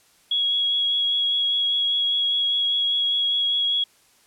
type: tone with vibrato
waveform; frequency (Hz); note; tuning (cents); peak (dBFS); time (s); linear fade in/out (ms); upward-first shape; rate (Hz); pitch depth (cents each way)
sine; 3327; G#7; +2; -19; 0.31-3.84; 5; sine; 5; 12
effects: white hiss -58 dBFS RMS until 4.26 s + low-pass 11000 Hz 12 dB/octave